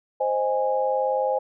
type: chord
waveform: sine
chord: Ab major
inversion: first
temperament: equal with one note detuned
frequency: 523.3 / 622.3 / 824.9 Hz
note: C5 / Eb5 / Ab5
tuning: 0 / 0 / -12 cents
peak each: -23 / -28 / -25 dBFS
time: 0.2-1.39 s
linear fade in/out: 10 ms
effects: none